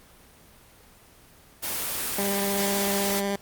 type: noise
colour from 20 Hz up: white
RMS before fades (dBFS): -29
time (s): 1.62-3.21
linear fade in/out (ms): 20
type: tone with vibrato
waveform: 15% pulse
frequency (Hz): 199.3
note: G3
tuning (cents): +29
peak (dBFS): -19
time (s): 2.18-3.36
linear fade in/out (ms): 5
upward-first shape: square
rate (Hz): 16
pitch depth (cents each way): 9
effects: pink hiss -53 dBFS RMS until 3.41 s + Opus 24 kbps